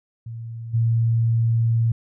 sine tone with level steps, 114.9 Hz, A#2, 25 cents flat, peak -30 / -16 dBFS, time 0.26-1.92 s, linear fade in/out 5 ms, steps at 0.73 s, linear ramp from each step 20 ms, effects none

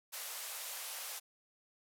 white band-pass noise, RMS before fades -44 dBFS, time 0.12-1.2 s, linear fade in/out 20 ms, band 490 to 15000 Hz, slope 48 dB/octave, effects none

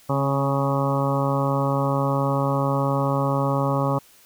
harmonic tone with a mistuned harmonic, 138.59 Hz, C#3, in tune, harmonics 1 / 2 / 3 / 4 / 5 / 6 / 7 / 8 / 9, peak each -23 / -27 / -32 / -26 / -37 / -30 / -32 / -29 / -33 dBFS, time 0.09-3.99 s, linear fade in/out 10 ms, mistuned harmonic 2, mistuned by -27 cents, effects white hiss -53 dBFS RMS until 4.25 s

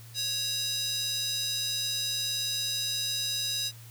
square tone with high-pass filter, 554.4 Hz, C#5, in tune, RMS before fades -31 dBFS, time 0.14-3.72 s, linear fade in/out 50 ms, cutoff 4400 Hz, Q 3.4, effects added 115 Hz sine -46 dBFS peak until 3.9 s + white hiss -53 dBFS RMS until 3.9 s

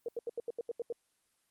sine tone bursts, 470.8 Hz, A#4, 17 cents sharp, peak -33 dBFS, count 9, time 0.06-0.925 s, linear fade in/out 2 ms, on 25 ms, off 80 ms, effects white hiss -75 dBFS RMS until 1.5 s + Opus 24 kbps

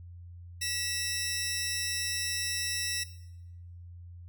15% pulse tone cluster, 1940 / 2651 / 5490 Hz, B6 / E7 / F8, -31 / +9 / -31 cents, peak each -29 dBFS, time 0.61-3.04 s, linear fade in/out 10 ms, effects noise-tail reverb RT60 0.9 s tail -17 dB re dry + added 87 Hz sine -44 dBFS peak until 4.28 s

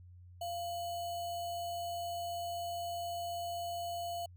sine tone with sample-and-hold, 691 Hz, F5, 19 cents flat, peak -36 dBFS, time 0.41-4.26 s, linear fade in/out 5 ms, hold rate 3675 Hz, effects added 89 Hz sine -52 dBFS peak until 4.36 s

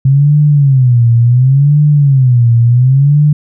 sine tone with vibrato, 131.9 Hz, C3, 14 cents sharp, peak -4 dBFS, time 0.05-3.33 s, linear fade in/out 5 ms, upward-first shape sine, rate 0.7 Hz, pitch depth 210 cents each way, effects none

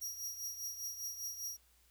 sawtooth tone with tremolo, 5690 Hz, F8, 31 cents sharp, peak -35 dBFS, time 0.01-1.57 s, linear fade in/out 10 ms, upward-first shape triangle, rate 5 Hz, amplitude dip 70%, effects added 60 Hz sine -70 dBFS peak until 1.9 s + white hiss -70 dBFS RMS until 1.9 s

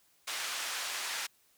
pink band-pass noise, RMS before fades -37 dBFS, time 0.27-1.27 s, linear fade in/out 10 ms, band 1300 to 9100 Hz, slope 12 dB/octave, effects white hiss -68 dBFS RMS until 1.57 s

